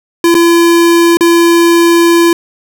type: tone with dropouts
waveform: square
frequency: 339.3 Hz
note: F4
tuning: 50 cents flat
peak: -5 dBFS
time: 0.24-2.33 s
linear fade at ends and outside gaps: 2 ms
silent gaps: 0.344-0.35 / 1.171-1.208 s
effects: none